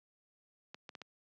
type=clicks; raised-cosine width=0.2 ms; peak=-28 dBFS; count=4; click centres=0.745 / 0.892 / 0.952 / 1.017 s; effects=high-pass 150 Hz 12 dB/octave + low-pass 5000 Hz 12 dB/octave